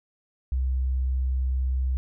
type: tone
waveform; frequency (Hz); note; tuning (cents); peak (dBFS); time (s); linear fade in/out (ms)
sine; 64.6; C2; -21; -22; 0.52-1.97; 0
effects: none